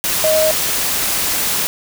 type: tone in noise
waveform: sine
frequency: 626 Hz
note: D#5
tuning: 10 cents sharp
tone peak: -12 dBFS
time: 0.24-0.51 s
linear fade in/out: 0 ms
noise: white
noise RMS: -18 dBFS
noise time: 0.04-1.67 s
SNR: +3 dB
effects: none